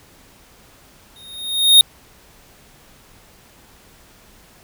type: tone with exponential growth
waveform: square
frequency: 3710 Hz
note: A#7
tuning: 9 cents flat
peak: -4 dBFS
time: 1.16-1.81 s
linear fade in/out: 1 ms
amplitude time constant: 140 ms
effects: pink hiss -49 dBFS RMS until 4.63 s